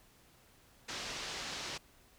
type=low-pass noise; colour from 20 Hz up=white; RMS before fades=-42 dBFS; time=0.88-1.78 s; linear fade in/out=10 ms; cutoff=5900 Hz; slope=24 dB/octave; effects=pink hiss -64 dBFS RMS until 2.18 s